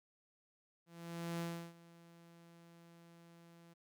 sawtooth tone with ADSR envelope, 169.1 Hz, E3, 44 cents sharp, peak -34 dBFS, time 0.86-3.74 s, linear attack 540 ms, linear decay 330 ms, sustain -21 dB, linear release 14 ms, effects none

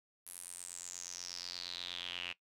sawtooth tone with band-pass filter sweep, 88.4 Hz, F2, 22 cents sharp, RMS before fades -45 dBFS, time 0.26-2.33 s, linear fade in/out 10 ms, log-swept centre 11000 to 2700 Hz, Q 6.4, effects noise-tail reverb RT60 0.1 s tail -18 dB re dry

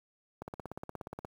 click train, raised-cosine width 1 ms, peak -26 dBFS, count 15, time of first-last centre 0.42-1.248 s, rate 16.9 Hz, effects high-pass 60 Hz 12 dB/octave + 9-bit

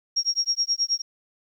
sine tone with tremolo, 5588 Hz, F8, in tune, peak -18 dBFS, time 0.16-1.02 s, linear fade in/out 10 ms, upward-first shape sine, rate 9.4 Hz, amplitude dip 100%, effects 10-bit

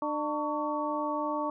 harmonic tone with a mistuned harmonic, 299.5 Hz, D4, 34 cents sharp, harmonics 1 / 2 / 3 / 4, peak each -34 / -34 / -34 / -34 dBFS, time 0.02-1.5 s, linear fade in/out 2 ms, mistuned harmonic 4, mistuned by -110 cents, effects none

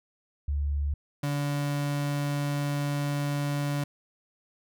sine / 35% pulse tone pair in turn, 71.9 / 144.08 Hz, D2 / D3, -36 / -33 cents, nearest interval octave, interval 1203 cents, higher second, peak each -25 dBFS, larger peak neither, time 0.48-0.94 / 1.23-3.84 s, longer second, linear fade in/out 5 ms, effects none

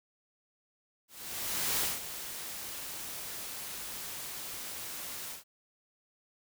white noise with ADSR envelope, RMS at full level -30 dBFS, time 1.08-5.44 s, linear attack 730 ms, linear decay 180 ms, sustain -11 dB, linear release 130 ms, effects none

